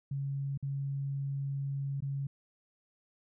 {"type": "tone with dropouts", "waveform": "sine", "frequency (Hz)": 138.59, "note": "C#3", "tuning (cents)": 0, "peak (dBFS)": -32, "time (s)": [0.11, 2.27], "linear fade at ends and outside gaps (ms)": 5, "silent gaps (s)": [[0.576, 0.626], [2.005, 2.022]], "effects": []}